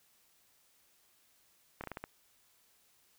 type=slowing click train; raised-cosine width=0.5 ms; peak=-25 dBFS; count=6; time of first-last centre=1.81-2.04 s; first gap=28 ms; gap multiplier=1.25; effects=white hiss -69 dBFS RMS until 3.18 s